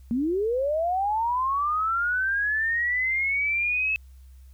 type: linear sweep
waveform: sine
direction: up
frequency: 223.3 to 2607 Hz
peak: -22 dBFS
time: 0.11-3.96 s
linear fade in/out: 0 ms
effects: added 65 Hz sine -45 dBFS peak until 4.53 s + white hiss -66 dBFS RMS until 4.53 s